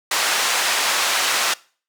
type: band-pass noise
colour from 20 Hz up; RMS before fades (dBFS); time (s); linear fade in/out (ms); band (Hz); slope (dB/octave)
pink; -20; 0.11-1.54; 5; 960 to 8800; 12
effects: noise-tail reverb RT60 0.4 s tail -22 dB re dry